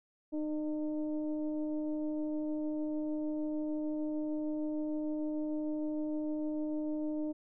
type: tone with frequency modulation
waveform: sine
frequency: 305.3 Hz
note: D#4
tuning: 33 cents flat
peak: -32 dBFS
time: 0.32-7.33 s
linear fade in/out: 20 ms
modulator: 302 Hz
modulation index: 0.66
effects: none